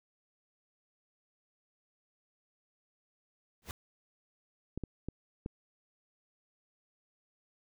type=noise with exponential growth; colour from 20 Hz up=pink; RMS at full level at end=-37 dBFS; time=3.62-3.71 s; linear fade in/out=1 ms; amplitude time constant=19 ms
type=clicks; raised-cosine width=3 ms; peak=-24 dBFS; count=4; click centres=4.776 / 4.837 / 5.086 / 5.461 s
effects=none